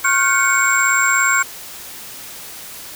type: tone cluster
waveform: sine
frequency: 1090 / 1412 / 1529 / 2224 / 7430 Hz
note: C#6 / F6 / G6 / C#7 / A#8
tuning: -29 / +19 / -44 / +5 / -7 cents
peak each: -19 dBFS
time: 0.04-1.43 s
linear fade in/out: 10 ms
effects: white hiss -34 dBFS RMS until 2.95 s